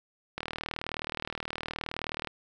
click train, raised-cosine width 0.3 ms, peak -17 dBFS, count 75, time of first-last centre 0.38-2.273 s, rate 39.1 Hz, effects none

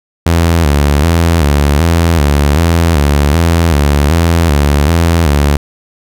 sawtooth tone with vibrato, 77.78 Hz, D#2, in tune, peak -3 dBFS, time 0.26-5.57 s, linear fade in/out 5 ms, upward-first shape square, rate 1.3 Hz, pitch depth 130 cents each way, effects none

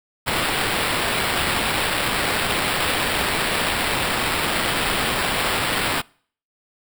blue noise with sample-and-hold, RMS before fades -22 dBFS, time 0.26-6.02 s, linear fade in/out 20 ms, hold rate 6300 Hz, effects noise-tail reverb RT60 0.5 s tail -25 dB re dry

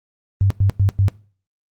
sine tone bursts, 98 Hz, G2, in tune, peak -12 dBFS, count 4, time 0.41-1.083 s, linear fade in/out 0 ms, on 94 ms, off 99 ms, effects noise-tail reverb RT60 0.4 s tail -20 dB re dry + Opus 24 kbps

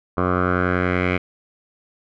10% pulse tone with low-pass filter sweep, 90.5 Hz, F#2, 38 cents flat, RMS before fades -20 dBFS, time 0.17-1.18 s, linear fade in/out 10 ms, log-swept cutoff 1100 to 2300 Hz, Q 3.7, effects none

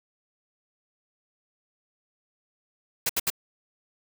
white noise bursts, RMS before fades -25 dBFS, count 3, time 3.06-3.302 s, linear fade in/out 5 ms, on 34 ms, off 70 ms, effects none

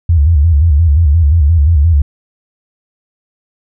sine tone with vibrato, 77.8 Hz, D#2, in tune, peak -5 dBFS, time 0.09-2.02 s, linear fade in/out 5 ms, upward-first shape square, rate 5.7 Hz, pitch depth 140 cents each way, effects none

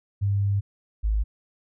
sine tone pair in turn, 100 / 52.97 Hz, G2 / G#1, +35 / +35 cents, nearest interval major seventh, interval 1100 cents, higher first, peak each -20 dBFS, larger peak neither, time 0.21-0.61 / 1.03-1.24 s, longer first, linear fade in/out 20 ms, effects none

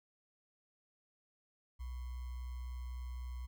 sine tone with sample-and-hold, 61.9 Hz, B1, 5 cents sharp, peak -40 dBFS, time 1.79-3.47 s, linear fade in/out 20 ms, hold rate 1050 Hz, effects none

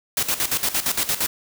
white noise with tremolo, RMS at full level -21 dBFS, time 0.17-1.27 s, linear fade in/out 2 ms, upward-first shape square, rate 8.7 Hz, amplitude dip 75%, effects none

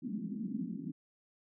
white band-pass noise, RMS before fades -39 dBFS, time 0.02-0.92 s, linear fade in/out 10 ms, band 180 to 260 Hz, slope 48 dB/octave, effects none

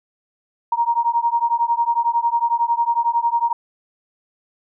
sine beating tone pair, 932.3 / 943.3 Hz, A#5 / A#5, 0 / +20 cents, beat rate 11 Hz, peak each -19 dBFS, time 0.72-3.53 s, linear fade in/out 5 ms, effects none

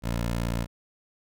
15% pulse tone, 58 Hz, A#1, 8 cents flat, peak -20 dBFS, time 0.02-0.67 s, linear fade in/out 50 ms, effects none

